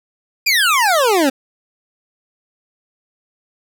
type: exponential sweep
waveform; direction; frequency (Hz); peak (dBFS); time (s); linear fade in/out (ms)
25% pulse; down; 2489 to 256; -8; 0.46-1.3; 10
effects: none